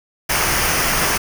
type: noise with comb filter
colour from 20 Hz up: pink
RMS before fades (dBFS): -18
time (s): 0.29-1.18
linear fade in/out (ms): 10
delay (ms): 0.26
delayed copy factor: -0.55
effects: none